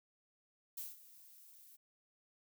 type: noise with ADSR envelope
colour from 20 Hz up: violet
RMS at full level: -43 dBFS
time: 0.77-1.77 s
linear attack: 9 ms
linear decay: 180 ms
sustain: -17 dB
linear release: 16 ms
effects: none